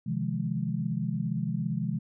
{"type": "chord", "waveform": "sine", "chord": "F minor seventh", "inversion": "second", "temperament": "just", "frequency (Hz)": [130.96, 157.15, 174.61, 209.5], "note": ["C3", "Eb3", "F3", "Ab3"], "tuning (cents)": [2, 18, 0, 15], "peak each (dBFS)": -33, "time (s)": [0.06, 1.99], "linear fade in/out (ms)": 10, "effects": []}